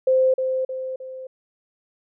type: tone with echo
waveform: sine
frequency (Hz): 520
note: C5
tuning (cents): -11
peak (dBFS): -14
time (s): 0.07-0.34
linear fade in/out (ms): 5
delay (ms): 310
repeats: 3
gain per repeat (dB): -6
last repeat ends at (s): 1.27
effects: none